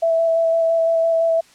sine tone with vibrato, 659.3 Hz, E5, in tune, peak -14 dBFS, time 0.02-1.41 s, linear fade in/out 10 ms, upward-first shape square, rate 5.9 Hz, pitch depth 10 cents each way, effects white hiss -51 dBFS RMS until 1.54 s + low-pass 8000 Hz 12 dB/octave

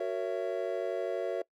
triangle chord, F# dominant seventh, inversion none, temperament just, 370 / 462.5 / 555 / 666 Hz, F#4 / A#4 / C#5 / E5, 0 / -14 / +2 / +18 cents, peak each -34 dBFS, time 0-1.42 s, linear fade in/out 5 ms, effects noise-tail reverb RT60 0.1 s tail -22 dB re dry

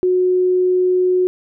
sine tone, 365.6 Hz, F#4, 21 cents flat, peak -12 dBFS, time 0.03-1.27 s, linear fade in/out 0 ms, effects none

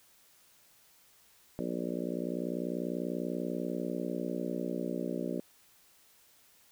harmonic tone with a mistuned harmonic, 60.2 Hz, B1, 44 cents flat, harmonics 3 / 4 / 5 / 6 / 7 / 8 / 9 / 10, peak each -39 / -38 / -39 / -40 / -43 / -43 / -45 / -44 dBFS, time 1.59-5.4 s, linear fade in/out 0 ms, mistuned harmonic 10, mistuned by -29 cents, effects white hiss -63 dBFS RMS until 6.71 s

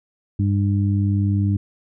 harmonic tone, 100 Hz, G2, 35 cents sharp, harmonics 1 / 2 / 3, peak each -17 / -23 / -27 dBFS, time 0.39-1.57 s, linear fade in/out 5 ms, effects none

